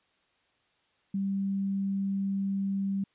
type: tone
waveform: sine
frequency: 196 Hz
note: G3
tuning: in tune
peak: -27 dBFS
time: 1.14-3.04 s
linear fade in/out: 5 ms
effects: white hiss -70 dBFS RMS until 3.14 s + resampled to 8000 Hz